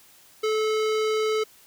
square tone with low-pass filter, 433.8 Hz, A4, 25 cents flat, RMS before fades -24 dBFS, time 0.43-1.44 s, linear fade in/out 10 ms, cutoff 5200 Hz, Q 0.98, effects white hiss -54 dBFS RMS until 1.66 s

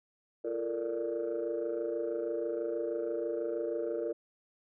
sine chord, Bb major seventh, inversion second, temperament equal with one note detuned, 342.8 / 440 / 466.2 / 587.3 Hz, F4 / A4 / Bb4 / D5, -32 / 0 / 0 / 0 cents, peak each -36 / -39 / -34 / -37 dBFS, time 0.44-4.13 s, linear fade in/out 10 ms, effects tanh soft clip ceiling -25 dBFS

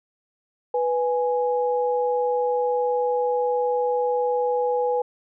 sine tone pair together, 493.5 / 832.1 Hz, B4 / G#5, -1 / +3 cents, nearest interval major sixth, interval 904 cents, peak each -21 / -25 dBFS, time 0.74-5.02 s, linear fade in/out 5 ms, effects none

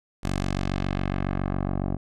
10% pulse tone with low-pass filter sweep, 47.24 Hz, F#1, 37 cents sharp, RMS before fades -27 dBFS, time 0.23-1.97 s, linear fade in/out 10 ms, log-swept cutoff 10000 to 660 Hz, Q 0.9, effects none

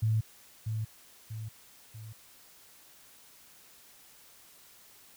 sine tone with echo, 110 Hz, A2, in tune, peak -24 dBFS, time 0.02-0.21 s, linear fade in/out 10 ms, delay 640 ms, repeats 3, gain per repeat -6 dB, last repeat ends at 2.13 s, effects white hiss -57 dBFS RMS until 5.16 s

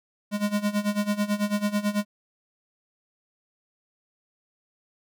square tone with tremolo, 206.5 Hz, G#3, 10 cents flat, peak -21 dBFS, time 0.31-2.05 s, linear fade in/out 50 ms, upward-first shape sine, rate 9.1 Hz, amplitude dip 85%, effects none

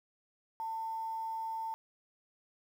sine tone with quantisation, 895 Hz, A5, 29 cents sharp, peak -35 dBFS, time 0.6-1.74 s, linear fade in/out 0 ms, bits 10, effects none

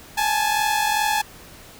sawtooth tone pair together, 830.6 / 873.1 Hz, G#5 / A5, 0 / -14 cents, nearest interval minor second, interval 86 cents, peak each -18 dBFS, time 0.17-1.22 s, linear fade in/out 10 ms, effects pink hiss -44 dBFS RMS until 1.79 s

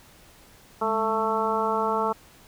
harmonic tone with a mistuned harmonic, 221.5 Hz, A3, 12 cents sharp, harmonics 1 / 2 / 3 / 4 / 5 / 6, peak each -33 / -28 / -31 / -27 / -29 / -30 dBFS, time 0.81-2.13 s, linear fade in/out 10 ms, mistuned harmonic 1, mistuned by -90 cents, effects pink hiss -53 dBFS RMS until 2.47 s

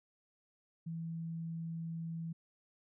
sine tone, 164.81 Hz, E3, in tune, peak -38 dBFS, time 0.86-2.33 s, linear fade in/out 10 ms, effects none

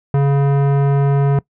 sine tone with tanh clipping, 140 Hz, C#3, 18 cents sharp, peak -13 dBFS, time 0.14-1.39 s, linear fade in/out 2 ms, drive 17 dB, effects noise-tail reverb RT60 0.1 s tail -22 dB re dry

